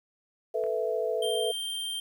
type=chord; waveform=sine; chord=A suspended second; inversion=none; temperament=equal; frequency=440 / 493.9 / 659.3 Hz; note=A4 / B4 / E5; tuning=0 / 0 / 0 cents; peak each=-30 / -31 / -31 dBFS; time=0.54-1.52 s; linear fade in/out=10 ms
type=clicks; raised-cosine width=0.5 ms; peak=-32 / -40 dBFS; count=2; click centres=0.639 / 0.665 s
type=tone; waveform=square; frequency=3161 Hz; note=G7; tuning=14 cents sharp; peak=-32 dBFS; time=1.22-2 s; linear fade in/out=5 ms
effects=10-bit